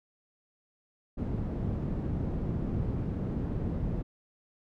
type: low-pass noise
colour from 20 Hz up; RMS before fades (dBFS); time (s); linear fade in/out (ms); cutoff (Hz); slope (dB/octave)
white; -32; 1.17-4.03; 20; 190; 12
effects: none